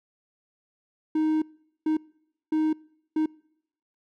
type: tone bursts at uneven times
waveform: triangle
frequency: 312 Hz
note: D#4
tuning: 5 cents sharp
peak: -19 dBFS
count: 4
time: 1.15-1.42 / 1.86-1.97 / 2.52-2.73 / 3.16-3.26 s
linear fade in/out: 5 ms
effects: noise-tail reverb RT60 0.8 s tail -26 dB re dry